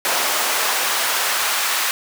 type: noise with high-pass filter sweep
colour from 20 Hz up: pink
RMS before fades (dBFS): -20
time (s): 0.05-1.91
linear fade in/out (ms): 0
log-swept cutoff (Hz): 670 to 1200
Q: 0.92
effects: none